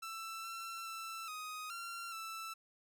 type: tone with pitch steps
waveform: sawtooth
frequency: 1331 / 1347 / 1332 / 1251 / 1373 / 1325 Hz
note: E6 / E6 / E6 / D#6 / F6 / E6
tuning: +16 / +37 / +18 / +9 / -30 / +9 cents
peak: -39 dBFS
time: 0.02-2.54 s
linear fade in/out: 10 ms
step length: 420 ms
effects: none